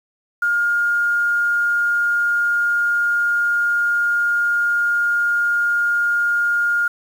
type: tone with quantisation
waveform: sine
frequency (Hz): 1416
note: F6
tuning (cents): +23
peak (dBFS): -15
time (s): 0.42-6.88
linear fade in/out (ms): 5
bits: 7
effects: none